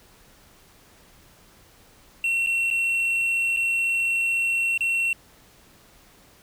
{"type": "tone with dropouts", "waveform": "triangle", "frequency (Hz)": 2719, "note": "F7", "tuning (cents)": -47, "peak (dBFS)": -19, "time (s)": [2.24, 5.13], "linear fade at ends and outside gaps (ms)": 2, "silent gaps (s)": [[2.463, 2.47], [2.703, 2.71], [3.564, 3.57], [4.777, 4.807]], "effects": ["pink hiss -54 dBFS RMS until 6.42 s"]}